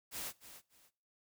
white noise with echo, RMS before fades -42 dBFS, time 0.11-0.33 s, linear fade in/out 50 ms, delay 290 ms, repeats 2, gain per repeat -12 dB, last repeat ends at 0.91 s, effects noise-tail reverb RT60 0.5 s tail -22 dB re dry

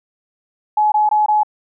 sine tone bursts, 848 Hz, G#5, 36 cents sharp, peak -11 dBFS, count 4, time 0.77-1.433 s, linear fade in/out 5 ms, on 150 ms, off 21 ms, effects none

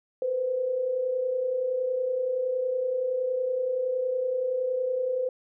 sine tone pair together, 481 / 511.7 Hz, B4 / C5, -46 / -39 cents, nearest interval minor second, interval 107 cents, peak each -34 / -25 dBFS, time 0.22-5.29 s, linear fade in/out 2 ms, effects none

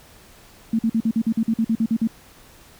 sine tone bursts, 225 Hz, A3, 39 cents sharp, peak -16 dBFS, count 13, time 0.73-2.074 s, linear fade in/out 5 ms, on 60 ms, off 47 ms, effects pink hiss -49 dBFS RMS until 2.79 s

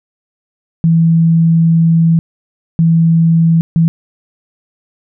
sine tone bursts at uneven times, 164.81 Hz, E3, in tune, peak -6 dBFS, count 3, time 0.84-2.19 / 2.79-3.61 / 3.76-3.88 s, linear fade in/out 0 ms, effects none

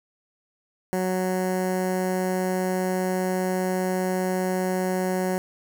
15% pulse tone with notch filter, 185 Hz, F#3, in tune, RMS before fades -25 dBFS, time 0.93-5.38 s, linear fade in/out 0 ms, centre 3500 Hz, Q 0.67, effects none

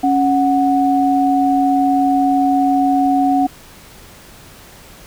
sine tone pair together, 276.4 / 738 Hz, C#4 / F#5, -5 / -5 cents, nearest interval octave + perfect fourth, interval 1700 cents, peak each -14 dBFS, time 0.03-3.47 s, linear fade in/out 10 ms, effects pink hiss -41 dBFS RMS until 5.06 s

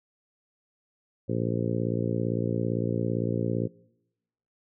harmonic tone, 57.7 Hz, A#1, 17 cents flat, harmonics 2 / 3 / 4 / 5 / 6 / 7 / 8 / 9, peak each -30 / -32 / -33 / -34 / -35 / -35 / -36 / -37 dBFS, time 1.28-3.68 s, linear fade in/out 20 ms, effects noise-tail reverb RT60 0.9 s tail -23 dB re dry

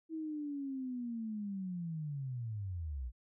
sine linear sweep, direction down, 324.9 to 56.3 Hz, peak -37 dBFS, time 0.09-3.12 s, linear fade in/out 50 ms, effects none

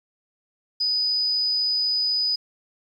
sine tone, 4978 Hz, D#8, in tune, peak -20 dBFS, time 0.8-2.36 s, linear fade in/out 10 ms, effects 9-bit

